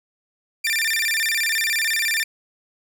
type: tone with vibrato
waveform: sawtooth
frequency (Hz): 2063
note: C7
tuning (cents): -25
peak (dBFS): -16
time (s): 0.64-2.24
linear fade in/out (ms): 10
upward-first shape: square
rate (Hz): 17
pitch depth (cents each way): 240
effects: none